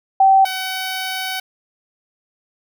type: tone pair in turn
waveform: sine / 10% pulse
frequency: 773 / 754.9 Hz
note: G5 / F#5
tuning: -24 / +35 cents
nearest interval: unison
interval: 41 cents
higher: first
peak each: -8 / -14 dBFS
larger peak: first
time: 0.2-0.45 / 0.45-1.4 s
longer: second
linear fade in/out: 5 ms
effects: none